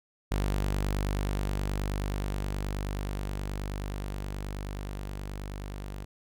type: tone with level ramp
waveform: sawtooth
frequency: 49.44 Hz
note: G1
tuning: 15 cents sharp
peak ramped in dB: -22 to -33 dBFS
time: 0.31-6.05 s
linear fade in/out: 10 ms
effects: none